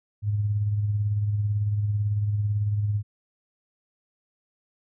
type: tone with tremolo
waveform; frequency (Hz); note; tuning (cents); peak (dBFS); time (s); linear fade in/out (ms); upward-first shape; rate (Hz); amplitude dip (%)
sine; 103.9; G#2; +1; -20; 0.22-3.03; 50; sine; 18; 40
effects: none